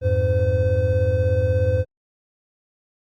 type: tone cluster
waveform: triangle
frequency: 86.3 / 103 / 512 Hz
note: F2 / G#2 / C5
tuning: -20 / -14 / -38 cents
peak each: -19 dBFS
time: 0.01-1.85 s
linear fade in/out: 50 ms
effects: Opus 32 kbps